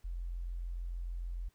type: tone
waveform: sine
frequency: 43.37 Hz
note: F1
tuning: 11 cents flat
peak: -36 dBFS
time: 0.04-1.49 s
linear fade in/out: 10 ms
effects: pink hiss -73 dBFS RMS until 1.54 s